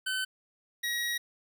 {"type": "tone pair in turn", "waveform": "25% pulse", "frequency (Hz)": [1523, 1902.1], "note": ["F#6", "A#6"], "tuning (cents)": [50, 34], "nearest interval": "major third", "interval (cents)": 384, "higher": "second", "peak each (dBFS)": -26, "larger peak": "neither", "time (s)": [[0.06, 0.25], [0.83, 1.18]], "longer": "second", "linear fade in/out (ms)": 10, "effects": ["11-bit"]}